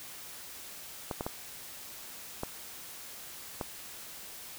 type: clicks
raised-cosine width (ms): 1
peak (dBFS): -19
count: 5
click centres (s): 1.112 / 1.209 / 1.265 / 2.434 / 3.612
effects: white hiss -46 dBFS RMS until 4.58 s